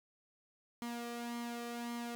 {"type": "tone with flanger", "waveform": "sawtooth", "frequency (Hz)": 237.2, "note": "A#3", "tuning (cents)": 30, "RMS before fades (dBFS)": -42, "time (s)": [0.82, 2.15], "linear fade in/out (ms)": 0, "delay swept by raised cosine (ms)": [0.94, 1.65], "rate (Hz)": 1.8, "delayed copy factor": 0.55, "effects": []}